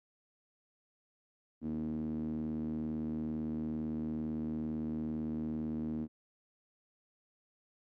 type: tone with band-pass filter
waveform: sawtooth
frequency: 77.78 Hz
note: D#2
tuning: in tune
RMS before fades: -37 dBFS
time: 1.61-6.08 s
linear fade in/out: 50 ms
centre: 260 Hz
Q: 8.1
effects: none